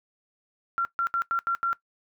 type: tone bursts at uneven times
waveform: sine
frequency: 1371 Hz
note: F6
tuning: 32 cents flat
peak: -22 dBFS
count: 6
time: 0.78-0.85 / 0.99-1.07 / 1.14-1.22 / 1.31-1.39 / 1.47-1.55 / 1.63-1.73 s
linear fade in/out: 0 ms
effects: noise-tail reverb RT60 0.1 s tail -18 dB re dry